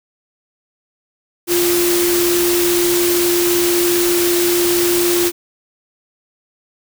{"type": "tone in noise", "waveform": "sine", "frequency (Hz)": 349.2, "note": "F4", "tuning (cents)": 0, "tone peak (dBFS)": -14, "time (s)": [1.47, 5.32], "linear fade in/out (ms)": 50, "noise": "white", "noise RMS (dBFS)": -19, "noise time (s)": [1.47, 5.32], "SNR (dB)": 2, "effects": []}